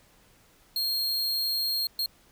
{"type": "tone bursts at uneven times", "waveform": "45% pulse", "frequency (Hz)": 4237, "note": "C8", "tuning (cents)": 21, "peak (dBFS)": -25, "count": 2, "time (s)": [[0.76, 1.87], [1.99, 2.06]], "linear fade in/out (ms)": 2, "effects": ["pink hiss -60 dBFS RMS until 2.31 s"]}